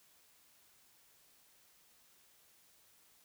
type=silence; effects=white hiss -67 dBFS RMS until 3.24 s